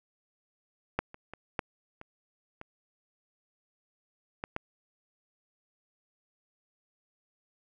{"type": "clicks", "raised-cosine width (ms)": 0.5, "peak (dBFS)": [-12, -30, -27, -14, -29, -27, -19, -17], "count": 8, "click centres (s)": [0.99, 1.144, 1.336, 1.592, 2.014, 2.614, 4.439, 4.564], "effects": []}